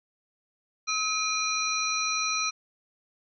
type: tone cluster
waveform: sine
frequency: 1282 / 2435 / 4072 / 5800 Hz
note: E6 / D#7 / C8 / F#8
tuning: -49 / -38 / -48 / -35 cents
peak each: -31 dBFS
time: 0.87-2.51 s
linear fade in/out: 20 ms
effects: none